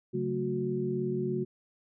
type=tone cluster; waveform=sine; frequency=139.3 / 185.5 / 222.7 / 365.7 Hz; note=C#3 / F#3 / A3 / F#4; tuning=+9 / +5 / +21 / -20 cents; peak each=-35 / -37 / -35 / -31 dBFS; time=0.13-1.45 s; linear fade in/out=20 ms; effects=none